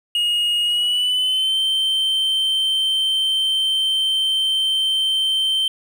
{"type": "tone with pitch glide", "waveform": "triangle", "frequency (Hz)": [2871, 3113], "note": ["F7", "G7"], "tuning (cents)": [47, -13], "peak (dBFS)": -15, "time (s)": [0.15, 5.68], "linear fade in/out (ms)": 2, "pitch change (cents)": 140, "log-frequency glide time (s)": [0.63, 1.58], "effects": ["8-bit"]}